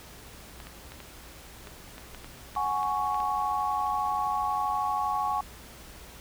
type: clicks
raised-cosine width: 0.3 ms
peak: -27 dBFS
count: 12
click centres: 0.602 / 0.67 / 0.92 / 1.003 / 1.672 / 1.981 / 2.147 / 2.245 / 2.553 / 2.831 / 3.145 / 3.203 s
type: chord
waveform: sine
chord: F# suspended second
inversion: none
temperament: just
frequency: 740 / 832.5 / 1110 Hz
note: F#5 / G#5 / C#6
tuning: 0 / +4 / +2 cents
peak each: -33 / -29 / -29 dBFS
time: 2.56-5.41 s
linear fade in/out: 5 ms
effects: added 60 Hz sine -52 dBFS peak until 6.2 s + pink hiss -48 dBFS RMS until 6.2 s